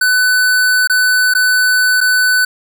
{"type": "tone with dropouts", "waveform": "square", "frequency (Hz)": 1500, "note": "F#6", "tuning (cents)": 23, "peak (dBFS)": -10, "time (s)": [0.01, 2.45], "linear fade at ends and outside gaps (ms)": 5, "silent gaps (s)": [[0.874, 0.897], [1.338, 1.349], [2.006, 2.011]], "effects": []}